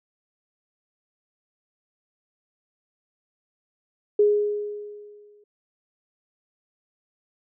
sine tone with exponential decay, 415.3 Hz, G#4, in tune, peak -13 dBFS, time 4.19-5.44 s, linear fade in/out 5 ms, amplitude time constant 270 ms, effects none

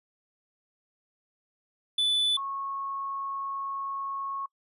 triangle / sine tone pair in turn, 3485 / 1097.7 Hz, A7 / C#6, -17 / -17 cents, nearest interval octave + minor sixth, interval 2000 cents, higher first, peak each -21 / -31 dBFS, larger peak first, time 1.98-2.37 / 2.37-4.46 s, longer second, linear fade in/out 5 ms, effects noise-tail reverb RT60 0.1 s tail -25 dB re dry + resampled to 32000 Hz

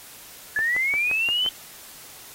sine linear sweep, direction up, 1697 to 3100 Hz, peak -20 dBFS, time 0.56-1.49 s, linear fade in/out 2 ms
click train, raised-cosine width 0.5 ms, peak -19 dBFS, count 6, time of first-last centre 0.59-1.463 s, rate 5.73 Hz
effects white hiss -44 dBFS RMS until 2.34 s + AAC 48 kbps

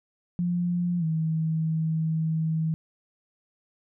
sine tone with pitch glide, 175.4 to 159.92 Hz, F3 to D#3, +8 to +48 cents, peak -23 dBFS, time 0.39-2.74 s, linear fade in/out 0 ms, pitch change -160 cents, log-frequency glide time 0.99-1.04 s, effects none

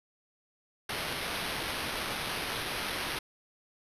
blue noise with sample-and-hold, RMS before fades -35 dBFS, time 0.89-3.19 s, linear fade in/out 5 ms, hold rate 7350 Hz, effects resampled to 32000 Hz

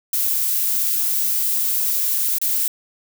violet noise with dropouts, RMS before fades -20 dBFS, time 0.13-2.68 s, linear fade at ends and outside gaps 2 ms, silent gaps 2.385-2.415 s, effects none

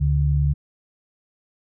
sine tone pair together, 71.7 / 143.69 Hz, D2 / D3, -41 / -37 cents, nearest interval octave, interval 1204 cents, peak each -19 dBFS, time 0-0.54 s, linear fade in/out 20 ms, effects none

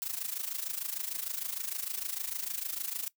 blue noise with amplitude modulation, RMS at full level -33 dBFS, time 0.02-3.08 s, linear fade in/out 0 ms, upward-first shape sine, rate 26.6 Hz, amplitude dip 80%, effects noise-tail reverb RT60 0.1 s tail -21 dB re dry

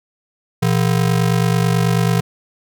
square ring-modulated tone, 144.9 Hz, D3, 23 cents flat, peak -11 dBFS, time 0.62-2.21 s, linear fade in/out 10 ms, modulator 24.6 Hz, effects none

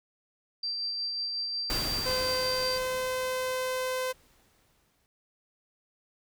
sine tone with tremolo, 4699 Hz, D8, in tune, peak -29 dBFS, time 0.63-2.78 s, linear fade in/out 5 ms, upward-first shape sine, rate 5.5 Hz, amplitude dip 25%
pink noise with exponential decay, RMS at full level -32 dBFS, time 1.7-5.06 s, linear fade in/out 0 ms, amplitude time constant 730 ms
sawtooth tone, 513 Hz, C5, 34 cents flat, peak -25 dBFS, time 2.05-4.13 s, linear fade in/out 20 ms
effects none

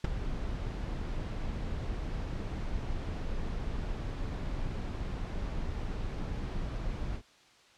brown noise with ADSR envelope, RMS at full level -23 dBFS, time 0.04-7.22 s, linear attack 5 ms, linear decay 14 ms, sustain -12 dB, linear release 67 ms, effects white hiss -60 dBFS RMS until 7.77 s + low-pass 5000 Hz 12 dB/octave

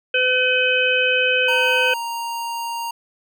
harmonic tone, 507 Hz, B4, 45 cents sharp, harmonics 1 / 3 / 5 / 6, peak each -21 / -21 / -19 / -23 dBFS, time 0.14-1.94 s, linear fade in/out 5 ms
square tone, 932.3 Hz, A#5, in tune, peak -25 dBFS, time 1.48-2.91 s, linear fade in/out 5 ms
effects none

